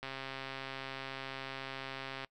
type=click train; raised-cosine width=0.3 ms; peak=-25 dBFS; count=298; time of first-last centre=0.03-2.246 s; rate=134 Hz; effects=noise-tail reverb RT60 0.1 s tail -23 dB re dry